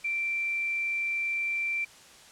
sine tone, 2349 Hz, D7, in tune, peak -27 dBFS, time 0.04-1.85 s, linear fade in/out 10 ms, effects white hiss -52 dBFS RMS until 2.31 s + low-pass 8000 Hz 12 dB/octave

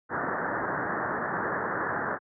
white low-pass noise, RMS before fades -30 dBFS, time 0.09-2.19 s, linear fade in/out 50 ms, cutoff 1800 Hz, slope 96 dB/octave, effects high-pass 150 Hz 12 dB/octave

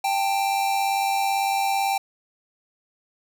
square tone pair together, 788.1 / 886 Hz, G5 / A5, +9 / +12 cents, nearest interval major second, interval 203 cents, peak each -22 / -30 dBFS, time 0.04-1.98 s, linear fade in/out 5 ms, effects none

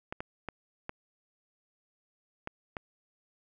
clicks, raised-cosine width 0.5 ms, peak -21 dBFS, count 6, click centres 0.125 / 0.205 / 0.487 / 0.894 / 2.474 / 2.768 s, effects none

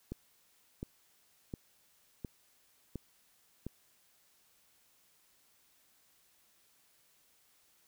click train, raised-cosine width 3 ms, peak -26 dBFS, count 6, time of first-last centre 0.12-3.666 s, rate 1.41 Hz, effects white hiss -69 dBFS RMS until 7.87 s

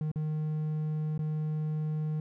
triangle tone with dropouts, 154.1 Hz, D#3, 16 cents flat, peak -27 dBFS, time 0.01-2.2 s, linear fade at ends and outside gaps 2 ms, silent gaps 0.116-0.158 / 1.178-1.191 s, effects none

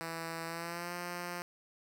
5% pulse tone with pitch glide, 164.81 to 175.62 Hz, E3 to F3, 0 to +10 cents, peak -27 dBFS, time 0.01-1.42 s, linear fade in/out 0 ms, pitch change +110 cents, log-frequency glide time 0.45-0.93 s, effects none

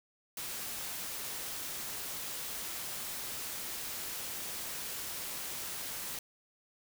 white noise, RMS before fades -40 dBFS, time 0.37-6.19 s, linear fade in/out 2 ms, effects none

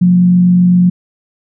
sine tone with frequency modulation, 178.9 Hz, F3, 42 cents sharp, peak -5 dBFS, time 0.01-0.9 s, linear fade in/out 10 ms, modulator 47.9 Hz, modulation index 0.24, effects none

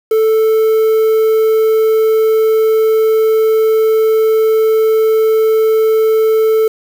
triangle tone with quantisation, 440 Hz, A4, in tune, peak -6 dBFS, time 0.11-6.68 s, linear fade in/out 5 ms, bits 5, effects none

